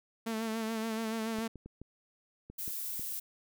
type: tone with vibrato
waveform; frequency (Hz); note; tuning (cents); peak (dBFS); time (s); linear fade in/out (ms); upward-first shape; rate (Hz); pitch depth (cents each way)
sawtooth; 223.1; A3; +24; -29; 0.26-1.48; 10; sine; 7; 38
type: clicks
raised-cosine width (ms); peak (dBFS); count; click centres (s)
3; -33; 7; 1.386 / 1.557 / 1.66 / 1.816 / 2.5 / 2.679 / 2.995
type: noise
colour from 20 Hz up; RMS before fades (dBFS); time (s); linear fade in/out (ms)
violet; -38; 2.58-3.2; 10
effects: none